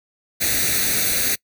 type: noise with comb filter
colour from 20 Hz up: white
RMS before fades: -20 dBFS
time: 0.4-1.36 s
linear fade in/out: 20 ms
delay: 0.48 ms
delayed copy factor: +0.8
effects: noise-tail reverb RT60 0.1 s tail -25 dB re dry